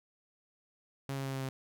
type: tone with pitch steps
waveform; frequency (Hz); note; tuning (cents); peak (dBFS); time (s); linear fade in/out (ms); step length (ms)
sawtooth; 137 / 135.98 / 134.96 / 133.95 / 132.95; C#3 / C#3 / C#3 / C3 / C3; -20 / -33 / -46 / +41 / +28; -31; 1.09-1.49; 0; 80
effects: none